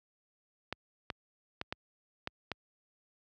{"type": "clicks", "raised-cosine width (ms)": 0.3, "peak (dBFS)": -19, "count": 6, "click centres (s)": [0.726, 1.102, 1.614, 1.725, 2.274, 2.517], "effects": ["high-pass 60 Hz 12 dB/octave"]}